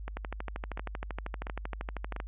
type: two click trains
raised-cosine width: 0.5 ms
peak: -23 / -21 dBFS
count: 4 / 27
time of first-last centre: 0.08-2.163 / 0.17-2.201 s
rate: 1.44 / 12.8 Hz
effects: added 51 Hz sine -38 dBFS peak until 2.27 s + resampled to 8000 Hz